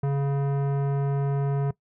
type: tone with tanh clipping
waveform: sine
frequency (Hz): 139.7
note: C#3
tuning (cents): +14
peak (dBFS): -24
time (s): 0.03-1.71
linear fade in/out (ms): 5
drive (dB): 16
effects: noise-tail reverb RT60 0.1 s tail -20 dB re dry